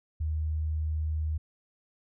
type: tone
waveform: sine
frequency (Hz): 77.78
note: D#2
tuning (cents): 0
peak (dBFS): -27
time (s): 0.2-1.38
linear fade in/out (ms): 10
effects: none